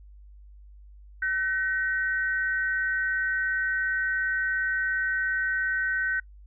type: tone pair together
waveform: sine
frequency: 1520 / 1882.8 Hz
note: F#6 / A#6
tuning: +46 / +17 cents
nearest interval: major third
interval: 371 cents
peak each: -25 / -31 dBFS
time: 1.22-6.2 s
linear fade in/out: 5 ms
effects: noise-tail reverb RT60 0.1 s tail -25 dB re dry + added 50 Hz sine -46 dBFS peak until 6.46 s